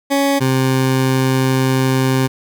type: tone pair in turn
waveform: 20% pulse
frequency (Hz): 278.5 / 131.43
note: C#4 / C3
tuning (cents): +8 / +8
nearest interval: octave + minor second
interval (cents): 1300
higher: first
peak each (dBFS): -8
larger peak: neither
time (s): 0.1-0.4 / 0.4-2.28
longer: second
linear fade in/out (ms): 20
effects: none